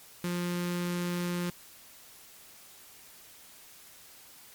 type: tone with notch filter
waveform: sawtooth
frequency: 175.9 Hz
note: F3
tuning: 13 cents sharp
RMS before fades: -32 dBFS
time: 0.24-1.5 s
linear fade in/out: 2 ms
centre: 700 Hz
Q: 1.7
effects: white hiss -53 dBFS RMS until 4.54 s + MP3 96 kbps